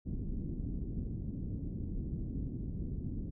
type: low-pass noise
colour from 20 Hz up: pink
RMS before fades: -38 dBFS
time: 0.05-3.31 s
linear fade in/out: 20 ms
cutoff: 290 Hz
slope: 24 dB/octave
effects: none